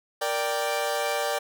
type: chord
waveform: sawtooth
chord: G minor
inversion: first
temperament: equal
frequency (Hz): 466.2 / 587.3 / 784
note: Bb4 / D5 / G5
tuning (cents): 0 / 0 / 0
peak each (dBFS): -28 / -24 / -26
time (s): 0.21-1.39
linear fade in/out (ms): 10
effects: none